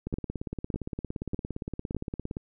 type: two click trains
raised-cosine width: 3 ms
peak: -20 / -17 dBFS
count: 41 / 4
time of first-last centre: 0.07-2.369 / 0.14-1.947 s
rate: 17.4 / 1.66 Hz
effects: none